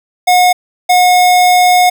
square tone pair in turn, 724 / 724 Hz, F#5 / F#5, -38 / -38 cents, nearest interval unison, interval 0 cents, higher neither, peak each -6 dBFS, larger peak neither, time 0.27-0.53 / 0.89-1.9 s, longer second, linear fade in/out 10 ms, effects none

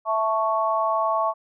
sine chord, A major, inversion second, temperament equal, 659.3 / 880 / 1108.7 Hz, E5 / A5 / C#6, 0 / 0 / 0 cents, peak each -24 / -26 / -23 dBFS, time 0.05-1.34 s, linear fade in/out 50 ms, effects none

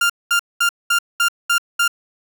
30% pulse tone bursts, 1396.9 Hz, F6, in tune, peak -11 dBFS, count 7, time 0.01-1.879 s, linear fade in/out 5 ms, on 87 ms, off 210 ms, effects none

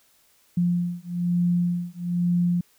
sine beating tone pair, 174.61 / 175.71 Hz, F3 / F3, 0 / +11 cents, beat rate 1.1 Hz, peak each -24 dBFS, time 0.57-2.61 s, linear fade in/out 5 ms, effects white hiss -61 dBFS RMS until 2.78 s

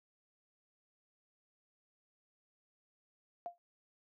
sine tone with exponential decay, 697 Hz, F5, 4 cents flat, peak -35 dBFS, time 3.46-3.58 s, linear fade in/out 0 ms, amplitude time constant 24 ms, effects noise-tail reverb RT60 0.2 s tail -24 dB re dry + high-pass 200 Hz 12 dB/octave

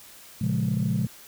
sine chord, Bb minor seventh, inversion none, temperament equal, 116.54 / 138.59 / 174.61 / 207.7 Hz, Bb2 / Db3 / F3 / Ab3, 0 / 0 / 0 / 0 cents, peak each -27 dBFS, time 0.41-1.07 s, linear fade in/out 5 ms, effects tanh soft clip ceiling -16 dBFS + white hiss -48 dBFS RMS until 1.27 s

